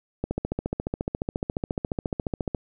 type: click train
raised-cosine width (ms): 2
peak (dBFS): -13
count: 34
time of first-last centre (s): 0.24-2.548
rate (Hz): 14.3
effects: none